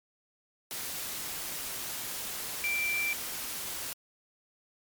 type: tone in noise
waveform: sine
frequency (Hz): 2349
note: D7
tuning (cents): 0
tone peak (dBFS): -28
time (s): 2.64-3.13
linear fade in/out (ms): 0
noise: white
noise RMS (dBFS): -37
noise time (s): 0.71-3.93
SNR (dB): +6
effects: MP3 96 kbps